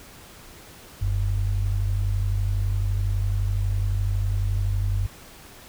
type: tone pair together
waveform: sine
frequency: 45.08 / 97 Hz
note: F#1 / G2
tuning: -44 / -18 cents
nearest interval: octave + minor second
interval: 1326 cents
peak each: -24 / -23 dBFS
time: 1.01-5.07 s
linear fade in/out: 10 ms
effects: pink hiss -46 dBFS RMS until 5.68 s